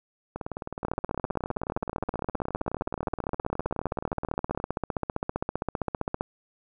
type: two click trains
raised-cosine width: 1 ms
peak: -13 / -19 dBFS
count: 83 / 82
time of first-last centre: 0.85-6.209 / 0.36-4.601 s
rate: 15.3 / 19.1 Hz
effects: none